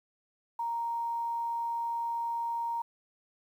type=tone with quantisation; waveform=sine; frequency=932.3 Hz; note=A#5; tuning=in tune; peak=-30 dBFS; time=0.59-2.82 s; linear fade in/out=5 ms; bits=10; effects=none